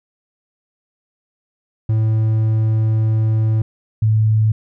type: tone pair in turn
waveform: triangle / sine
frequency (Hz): 110 / 108.99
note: A2 / A2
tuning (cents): 0 / -16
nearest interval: unison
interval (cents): 16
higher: first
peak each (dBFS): -11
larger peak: neither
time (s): 1.89-3.62 / 4.02-4.52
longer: first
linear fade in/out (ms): 5
effects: none